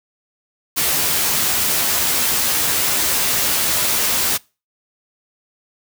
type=noise with comb filter; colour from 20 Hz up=white; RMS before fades=-18 dBFS; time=0.76-4.38 s; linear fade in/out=20 ms; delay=13 ms; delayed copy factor=+0.6; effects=noise-tail reverb RT60 0.3 s tail -24 dB re dry